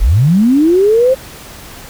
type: linear sweep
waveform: sine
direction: up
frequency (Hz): 32.7 to 537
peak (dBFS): -6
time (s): 0-1.15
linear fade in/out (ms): 20
effects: pink hiss -33 dBFS RMS until 1.89 s